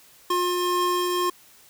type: tone pair together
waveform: square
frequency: 356.5 / 1067.6 Hz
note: F4 / C6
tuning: +36 / +35 cents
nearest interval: octave + perfect fifth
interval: 1899 cents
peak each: -25 dBFS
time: 0.3-1.3 s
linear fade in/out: 5 ms
effects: white hiss -53 dBFS RMS until 1.69 s